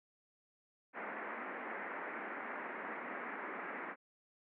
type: band-pass noise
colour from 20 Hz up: white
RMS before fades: -44 dBFS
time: 0.93-3.96 s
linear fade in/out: 50 ms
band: 200 to 2100 Hz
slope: 48 dB/octave
effects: none